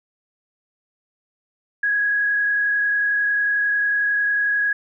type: tone with frequency modulation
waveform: sine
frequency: 1661.2 Hz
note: G#6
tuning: in tune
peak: -17 dBFS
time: 1.83-4.73 s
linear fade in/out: 5 ms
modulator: 31.1 Hz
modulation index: 0.61
effects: none